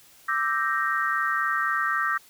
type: chord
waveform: sine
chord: E half-diminished seventh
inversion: third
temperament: equal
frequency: 1174.7 / 1318.5 / 1568 / 1864.7 Hz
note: D6 / E6 / G6 / Bb6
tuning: 0 / 0 / 0 / 0 cents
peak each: -28 dBFS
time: 0.28-2.18 s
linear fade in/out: 10 ms
effects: white hiss -54 dBFS RMS until 2.29 s